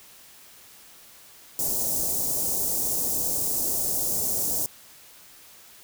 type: band-stop noise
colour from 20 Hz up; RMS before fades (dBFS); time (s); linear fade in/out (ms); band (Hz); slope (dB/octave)
white; -26; 1.59-4.66; 0; 710 to 6100; 24
effects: white hiss -50 dBFS RMS until 5.83 s